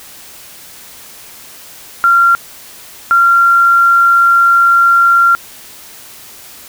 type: tone bursts at uneven times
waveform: sine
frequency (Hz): 1379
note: F6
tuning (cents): -22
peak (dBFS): -5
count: 2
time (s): 2.04-2.35 / 3.11-5.35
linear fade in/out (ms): 0
effects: white hiss -35 dBFS RMS until 6.68 s